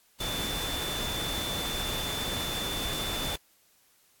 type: tone in noise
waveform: sine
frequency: 3520 Hz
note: A7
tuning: in tune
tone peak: -34 dBFS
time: 0.2-3.36 s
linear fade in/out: 5 ms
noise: pink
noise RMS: -34 dBFS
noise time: 0.2-3.36 s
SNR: -3 dB
effects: white hiss -64 dBFS RMS until 4.2 s + AAC 64 kbps